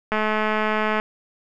click train, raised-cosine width 0.5 ms, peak -8 dBFS, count 190, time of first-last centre 0.12-0.999 s, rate 215 Hz, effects none

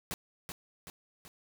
pink noise with echo, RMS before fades -37 dBFS, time 0.11-0.14 s, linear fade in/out 0 ms, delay 380 ms, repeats 3, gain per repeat -5 dB, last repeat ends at 1.28 s, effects none

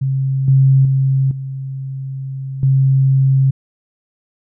sine tone with level steps, 134.3 Hz, C3, 46 cents sharp, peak -14 / -7 / -11 / -22 / -9 dBFS, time 0.01-3.51 s, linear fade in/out 10 ms, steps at 0.48 / 0.85 / 1.31 / 2.63 s, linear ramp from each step 2 ms, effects none

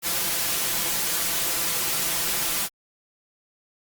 white noise with comb filter, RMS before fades -25 dBFS, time 0.02-2.69 s, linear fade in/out 50 ms, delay 5.9 ms, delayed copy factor +0.65, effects Opus 48 kbps

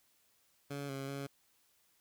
15% pulse tone with pitch steps, 141.6 / 136.5 / 139.2 Hz, C#3 / C#3 / C#3, +37 / -26 / +8 cents, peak -33 dBFS, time 0.7-1.27 s, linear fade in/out 10 ms, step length 190 ms, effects white hiss -72 dBFS RMS until 2 s

